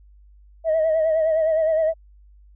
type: tone with vibrato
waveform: sine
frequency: 637 Hz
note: D#5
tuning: 41 cents sharp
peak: -15 dBFS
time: 0.64-1.94 s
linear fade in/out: 50 ms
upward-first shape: sine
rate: 9.7 Hz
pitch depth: 50 cents each way
effects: tanh soft clip ceiling -14 dBFS + added 50 Hz sine -47 dBFS peak until 2.55 s